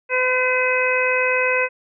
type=harmonic tone; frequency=508 Hz; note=B4; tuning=49 cents sharp; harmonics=1 / 2 / 3 / 4 / 5; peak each=-21 / -26 / -24 / -24 / -21 dBFS; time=0.09-1.69 s; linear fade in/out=50 ms; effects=none